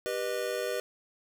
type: chord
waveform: square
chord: G augmented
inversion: none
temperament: just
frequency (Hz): 392 / 490 / 612.5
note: G4 / B4 / D#5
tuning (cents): 0 / -14 / -27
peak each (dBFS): -37 / -34 / -36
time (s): 0.06-0.8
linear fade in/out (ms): 0
effects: none